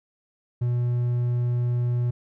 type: tone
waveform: triangle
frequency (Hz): 121.5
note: B2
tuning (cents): -28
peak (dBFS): -19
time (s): 0.61-2.11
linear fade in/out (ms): 10
effects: none